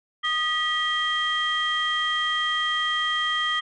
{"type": "tone cluster", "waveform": "sine", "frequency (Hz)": [1237, 1935, 3190], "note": ["D#6", "B6", "G7"], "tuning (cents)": [-10, -36, 30], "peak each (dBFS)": [-26, -25, -25], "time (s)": [0.23, 3.61], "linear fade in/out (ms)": 20, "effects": ["tanh soft clip ceiling -16 dBFS"]}